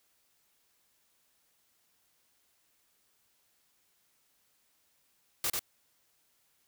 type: noise with echo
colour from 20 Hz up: white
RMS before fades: -31 dBFS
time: 5.44-5.5 s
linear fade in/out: 2 ms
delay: 93 ms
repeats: 1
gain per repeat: -2 dB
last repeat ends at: 5.593 s
effects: white hiss -72 dBFS RMS until 6.67 s